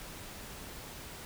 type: silence
effects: pink hiss -46 dBFS RMS until 1.25 s